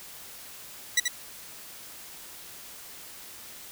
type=tone with echo; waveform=15% pulse; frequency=1960 Hz; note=B6; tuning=14 cents flat; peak=-13 dBFS; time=0.97-1 s; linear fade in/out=5 ms; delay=82 ms; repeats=1; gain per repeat=-5 dB; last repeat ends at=1.082 s; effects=white hiss -45 dBFS RMS until 3.71 s

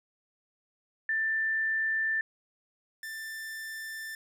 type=tone pair in turn; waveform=sine / 45% pulse; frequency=1776 / 1776 Hz; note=A6 / A6; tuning=+16 / +16 cents; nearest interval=unison; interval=0 cents; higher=neither; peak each=-26 / -37 dBFS; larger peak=first; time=1.09-2.21 / 3.03-4.15 s; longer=neither; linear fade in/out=2 ms; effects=none

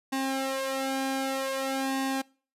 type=tone with flanger; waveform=sawtooth; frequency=267.7 Hz; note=C4; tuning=40 cents sharp; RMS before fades=-30 dBFS; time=0.12-2.22 s; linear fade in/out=10 ms; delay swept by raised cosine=1.1 to 2.5 ms; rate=0.53 Hz; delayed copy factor=+0.85; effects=noise-tail reverb RT60 0.4 s tail -24 dB re dry + resampled to 32000 Hz

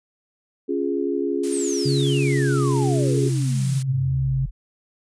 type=chord; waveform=sine; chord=Db major; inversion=none; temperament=equal; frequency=277.2 / 349.2 / 415.3 Hz; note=Db4 / F4 / Ab4; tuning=0 / 0 / 0 cents; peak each=-25 dBFS; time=0.68-3.3 s; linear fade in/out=20 ms
type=noise; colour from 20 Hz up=blue; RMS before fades=-32 dBFS; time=1.43-3.83 s; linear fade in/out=10 ms
type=exponential sweep; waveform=sine; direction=down; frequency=9170 to 39 Hz; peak=-28 dBFS; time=1.51-4.51 s; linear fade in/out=20 ms
type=tone with pitch glide; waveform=sine; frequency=138.59 to 132.94 Hz; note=C#3 to C3; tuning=0 to +28 cents; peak=-19 dBFS; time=1.85-4.46 s; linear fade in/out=10 ms; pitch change=-72 cents; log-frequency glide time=2.22-2.79 s
effects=resampled to 22050 Hz

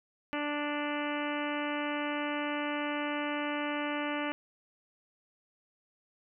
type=harmonic tone; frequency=293.7 Hz; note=D4; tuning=in tune; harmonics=1 / 2 / 3 / 4 / 5 / 6 / 7 / 8 / 9 / 10; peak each=-35 / -38 / -40 / -41 / -42 / -43 / -43 / -44 / -45 / -45 dBFS; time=0.33-4.32 s; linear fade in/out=0 ms; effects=none

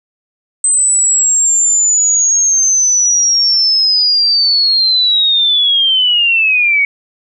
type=linear sweep; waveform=sine; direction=down; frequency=8200 to 2217 Hz; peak=-8 dBFS; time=0.64-6.85 s; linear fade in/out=2 ms; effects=none

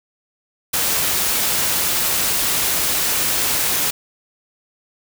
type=noise; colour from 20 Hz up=white; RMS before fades=-19 dBFS; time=0.73-3.91 s; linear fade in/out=10 ms; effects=none

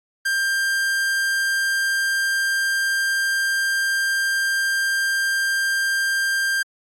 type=tone; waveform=45% pulse; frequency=1589 Hz; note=G6; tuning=23 cents sharp; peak=-19 dBFS; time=0.25-6.63 s; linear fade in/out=10 ms; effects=low-pass 12000 Hz 12 dB/octave + AAC 64 kbps

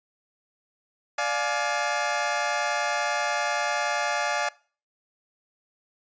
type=chord; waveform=20% pulse; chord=D diminished; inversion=none; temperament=just; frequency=587.3 / 704.8 / 845.8 Hz; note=D5 / F5 / Ab5; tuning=0 / +16 / +31 cents; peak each=-24 dBFS; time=1.18-4.49 s; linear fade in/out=5 ms; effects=noise-tail reverb RT60 0.4 s tail -22 dB re dry + resampled to 16000 Hz

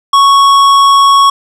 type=tone with tanh clipping; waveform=sine; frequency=1108.7 Hz; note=C#6; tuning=in tune; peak=-5 dBFS; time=0.13-1.3 s; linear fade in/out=5 ms; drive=14 dB; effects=none

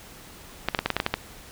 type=clicks; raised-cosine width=0.3 ms; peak=-6 dBFS; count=9; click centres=0.686 / 0.748 / 0.79 / 0.86 / 0.903 / 0.966 / 1.001 / 1.064 / 1.14 s; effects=pink hiss -46 dBFS RMS until 1.51 s

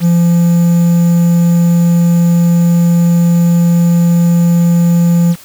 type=tone with quantisation; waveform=triangle; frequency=171.3 Hz; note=F3; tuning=33 cents flat; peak=-4 dBFS; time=0-5.36 s; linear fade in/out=50 ms; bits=5; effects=white hiss -37 dBFS RMS until 5.44 s

